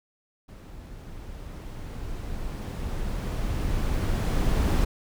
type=noise with level ramp; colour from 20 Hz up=brown; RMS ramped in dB=-43 to -21 dBFS; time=0.48-4.85 s; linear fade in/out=10 ms; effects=none